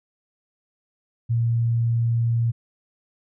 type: tone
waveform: sine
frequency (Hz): 116.54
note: A#2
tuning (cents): 0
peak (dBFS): -18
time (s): 1.29-2.52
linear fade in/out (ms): 20
effects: none